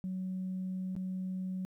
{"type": "tone with dropouts", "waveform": "sine", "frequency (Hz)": 186.2, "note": "F#3", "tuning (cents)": 11, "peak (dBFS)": -33, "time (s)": [0.04, 1.65], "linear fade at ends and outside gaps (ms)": 0, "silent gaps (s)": [0.953, 0.964], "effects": ["tanh soft clip ceiling -30 dBFS", "12-bit"]}